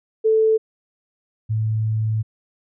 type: tone pair in turn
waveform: sine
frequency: 440 / 109.59 Hz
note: A4 / A2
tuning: 0 / -6 cents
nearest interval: 2 octaves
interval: 2406 cents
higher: first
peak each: -13 / -18 dBFS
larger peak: first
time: 0.24-0.58 / 1.49-2.23 s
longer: second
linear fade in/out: 20 ms
effects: none